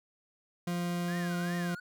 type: tone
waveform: 40% pulse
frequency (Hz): 174.61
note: F3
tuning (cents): 0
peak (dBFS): -30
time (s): 0.67-1.75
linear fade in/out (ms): 5
type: tone with vibrato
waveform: triangle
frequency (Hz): 1622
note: G#6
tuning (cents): -41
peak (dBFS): -40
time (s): 1.08-1.8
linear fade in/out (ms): 5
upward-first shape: triangle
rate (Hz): 2.6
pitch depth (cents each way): 260
effects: none